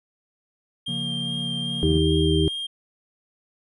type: tone with vibrato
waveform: triangle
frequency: 3200 Hz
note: G7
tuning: 35 cents sharp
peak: -26 dBFS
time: 0.86-2.67 s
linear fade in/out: 10 ms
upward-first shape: sine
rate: 2.5 Hz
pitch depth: 13 cents each way
type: chord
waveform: triangle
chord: Bb minor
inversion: first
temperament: equal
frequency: 138.59 / 174.61 / 233.1 Hz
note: Db3 / F3 / Bb3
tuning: 0 / 0 / 0 cents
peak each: -31 dBFS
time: 0.88-1.99 s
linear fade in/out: 5 ms
type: harmonic tone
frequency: 79 Hz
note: D#2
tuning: 27 cents sharp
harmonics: 1 / 2 / 4 / 5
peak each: -23 / -23 / -23 / -23 dBFS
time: 1.83-2.48 s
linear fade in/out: 0 ms
effects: resampled to 24000 Hz